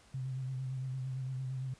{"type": "tone with vibrato", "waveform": "sine", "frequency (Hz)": 130.6, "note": "C3", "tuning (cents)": -3, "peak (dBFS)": -35, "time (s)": [0.14, 1.74], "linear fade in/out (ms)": 5, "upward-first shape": "sine", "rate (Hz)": 8.8, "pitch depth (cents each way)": 37, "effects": ["pink hiss -62 dBFS RMS until 1.79 s", "resampled to 22050 Hz"]}